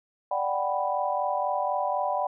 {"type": "chord", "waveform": "sine", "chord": "G major seventh", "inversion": "second", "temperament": "equal", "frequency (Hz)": [587.3, 740, 784, 987.8], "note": ["D5", "F#5", "G5", "B5"], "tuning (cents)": [0, 0, 0, 0], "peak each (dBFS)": -30, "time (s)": [0.31, 2.27], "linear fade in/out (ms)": 5, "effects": []}